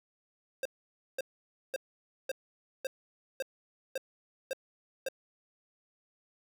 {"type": "tone bursts", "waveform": "square", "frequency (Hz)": 531, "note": "C5", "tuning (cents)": 25, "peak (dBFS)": -32, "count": 9, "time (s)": [0.63, 5.086], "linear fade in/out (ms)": 2, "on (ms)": 24, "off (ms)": 530, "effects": []}